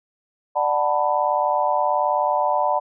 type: chord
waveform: sine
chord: B minor seventh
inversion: first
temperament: just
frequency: 592.7 / 740.8 / 889 / 987.8 Hz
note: D5 / F#5 / A5 / B5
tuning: +16 / +2 / +18 / 0 cents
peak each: -23 dBFS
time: 0.55-2.8 s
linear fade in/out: 20 ms
effects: none